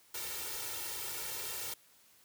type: noise with comb filter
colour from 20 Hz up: white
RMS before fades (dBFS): -40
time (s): 0.14-1.74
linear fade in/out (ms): 5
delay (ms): 2.2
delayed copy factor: +0.85
effects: white hiss -64 dBFS RMS until 2.24 s + high-pass 60 Hz 12 dB/octave